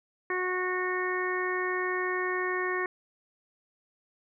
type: harmonic tone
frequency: 366.3 Hz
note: F#4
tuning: 17 cents flat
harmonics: 1 / 2 / 3 / 4 / 5 / 6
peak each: -31 / -41 / -34 / -41 / -32 / -39 dBFS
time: 0.3-2.86 s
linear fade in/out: 2 ms
effects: none